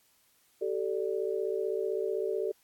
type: chord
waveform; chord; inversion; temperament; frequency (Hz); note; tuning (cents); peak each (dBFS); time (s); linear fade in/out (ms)
sine; G suspended second; none; equal with one note detuned; 384.2 / 440 / 587.3; G4 / A4 / D5; -35 / 0 / 0; -32 / -32 / -37; 0.61-2.52; 10
effects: white hiss -67 dBFS RMS until 2.63 s + AAC 64 kbps